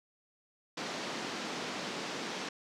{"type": "band-pass noise", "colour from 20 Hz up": "pink", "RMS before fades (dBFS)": -39, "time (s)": [0.77, 2.49], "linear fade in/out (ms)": 5, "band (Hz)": [190, 6100], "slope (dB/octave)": 24, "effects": []}